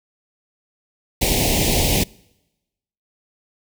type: band-stop noise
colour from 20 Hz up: pink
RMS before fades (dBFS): -18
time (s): 1.21-2.04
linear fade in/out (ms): 10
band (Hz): 850 to 2100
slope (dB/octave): 48
effects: noise-tail reverb RT60 1.0 s tail -26 dB re dry